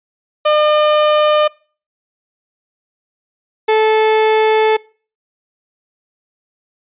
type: tone pair in turn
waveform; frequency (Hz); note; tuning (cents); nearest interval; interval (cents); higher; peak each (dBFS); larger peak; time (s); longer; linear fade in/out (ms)
30% pulse; 604 / 436; D5 / A4; +48 / -16; tritone; 564; first; -7; neither; 0.45-1.48 / 3.68-4.77; second; 10
effects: noise-tail reverb RT60 0.4 s tail -24 dB re dry + resampled to 8000 Hz